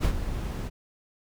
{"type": "noise with ADSR envelope", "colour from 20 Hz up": "brown", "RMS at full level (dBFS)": -20, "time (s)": [0, 0.7], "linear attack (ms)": 48, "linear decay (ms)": 72, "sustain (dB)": -11, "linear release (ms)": 31, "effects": []}